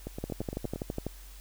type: two click trains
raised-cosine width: 2 ms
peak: -19 / -23 dBFS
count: 11 / 7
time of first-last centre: 0.24-1.066 / 0.07-0.76 s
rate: 12.1 / 8.7 Hz
effects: added 46 Hz sine -46 dBFS peak until 1.4 s + white hiss -54 dBFS RMS until 1.4 s